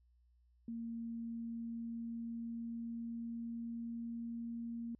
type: tone with pitch glide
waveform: sine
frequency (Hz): 230.7 to 233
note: A#3 to A#3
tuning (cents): -18 to -1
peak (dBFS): -40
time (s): 0.68-4.95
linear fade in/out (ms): 2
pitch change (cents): +17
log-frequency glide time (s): 0.93-4.5
effects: added 60 Hz sine -67 dBFS peak until 4.99 s